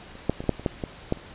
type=clicks; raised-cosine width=2 ms; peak=-30 / -7 / -18 / -26 / -6 / -24 / -9 / -15 / -9 / -30 dBFS; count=10; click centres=0.154 / 0.296 / 0.405 / 0.44 / 0.493 / 0.596 / 0.662 / 0.838 / 1.124 / 1.173 s; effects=pink hiss -45 dBFS RMS until 1.34 s + resampled to 8000 Hz